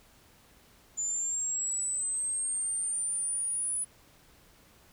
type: linear sweep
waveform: sine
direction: up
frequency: 7040 to 9956 Hz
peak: -29 dBFS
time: 0.97-3.85 s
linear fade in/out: 20 ms
effects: pink hiss -60 dBFS RMS until 4.92 s